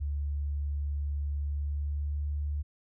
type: tone with pitch glide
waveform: sine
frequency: 72.1 to 73.19 Hz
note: D2 to D2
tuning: -31 to -5 cents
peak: -29 dBFS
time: 0-2.63 s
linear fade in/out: 20 ms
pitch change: +26 cents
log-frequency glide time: 1.43-2.3 s
effects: none